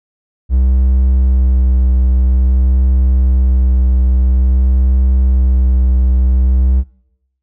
triangle tone with vibrato, 63.8 Hz, C2, 43 cents flat, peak -6 dBFS, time 0.49-6.84 s, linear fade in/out 50 ms, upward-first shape sine, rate 0.5 Hz, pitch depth 16 cents each way, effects noise-tail reverb RT60 0.8 s tail -21 dB re dry

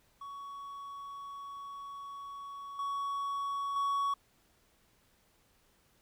triangle tone with level steps, 1120 Hz, C#6, 18 cents sharp, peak -40 / -31 / -27 dBFS, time 0.21-4.14 s, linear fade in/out 5 ms, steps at 2.79 / 3.76 s, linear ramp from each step 2 ms, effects pink hiss -69 dBFS RMS until 6.01 s

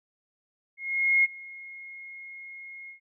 sine tone with ADSR envelope, 2153 Hz, C7, 49 cents sharp, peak -17 dBFS, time 0.77-3 s, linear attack 470 ms, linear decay 26 ms, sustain -23 dB, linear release 110 ms, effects none

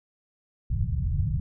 white low-pass noise, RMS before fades -26 dBFS, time 0.7-1.4 s, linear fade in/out 2 ms, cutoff 150 Hz, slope 48 dB/octave, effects none

